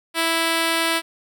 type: tone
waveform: 5% pulse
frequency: 329.6 Hz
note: E4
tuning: in tune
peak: -7 dBFS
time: 0.14-1.02 s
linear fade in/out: 50 ms
effects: none